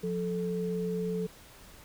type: tone pair together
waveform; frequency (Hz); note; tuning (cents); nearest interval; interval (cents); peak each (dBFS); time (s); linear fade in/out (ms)
sine; 178 / 437.5; F3 / A4; +33 / -10; octave + major third; 1557; -32 / -32; 0.03-1.27; 10
effects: pink hiss -53 dBFS RMS until 1.84 s